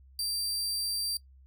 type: tone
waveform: sawtooth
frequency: 4699 Hz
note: D8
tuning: in tune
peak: -27 dBFS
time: 0.19-1.17 s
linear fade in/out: 2 ms
effects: noise-tail reverb RT60 0.1 s tail -19 dB re dry + added 66 Hz sine -53 dBFS peak until 1.46 s